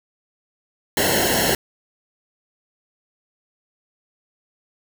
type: noise with comb filter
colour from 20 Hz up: pink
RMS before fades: -19 dBFS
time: 0.97-1.55 s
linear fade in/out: 2 ms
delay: 0.83 ms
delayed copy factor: -0.95
effects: none